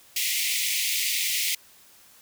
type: high-pass noise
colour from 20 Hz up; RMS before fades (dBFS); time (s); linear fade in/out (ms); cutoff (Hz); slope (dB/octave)
pink; -26; 0.16-1.55; 5; 2000; 96
effects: white hiss -54 dBFS RMS until 2.21 s